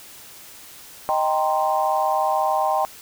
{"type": "chord", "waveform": "sine", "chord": "C minor seventh", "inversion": "first", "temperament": "equal", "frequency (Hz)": [622.3, 784, 932.3, 1046.5], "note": ["Eb5", "G5", "Bb5", "C6"], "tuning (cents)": [0, 0, 0, 0], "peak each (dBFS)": [-24, -21, -26, -25], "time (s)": [1.09, 2.85], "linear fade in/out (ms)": 0, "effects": ["white hiss -43 dBFS RMS until 3.01 s"]}